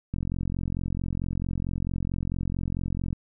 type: click train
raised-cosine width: 5 ms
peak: -17 dBFS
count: 134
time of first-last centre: 0.14-3.129 s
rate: 44.5 Hz
effects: none